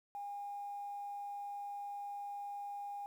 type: tone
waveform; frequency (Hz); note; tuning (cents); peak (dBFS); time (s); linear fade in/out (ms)
sine; 811; G#5; -41; -40; 0.15-3.06; 0
effects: tanh soft clip ceiling -36 dBFS + 11-bit